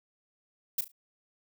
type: noise with echo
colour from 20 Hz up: violet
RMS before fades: -28 dBFS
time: 0.78-0.81 s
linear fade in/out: 5 ms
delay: 36 ms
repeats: 3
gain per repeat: -11 dB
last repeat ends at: 0.918 s
effects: none